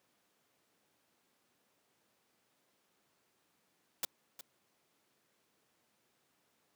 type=noise with echo; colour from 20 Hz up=white; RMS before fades=-34 dBFS; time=4.03-4.05 s; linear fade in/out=2 ms; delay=360 ms; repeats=1; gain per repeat=-14 dB; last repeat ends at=4.41 s; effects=pink hiss -75 dBFS RMS until 6.75 s + high-pass 200 Hz 12 dB/octave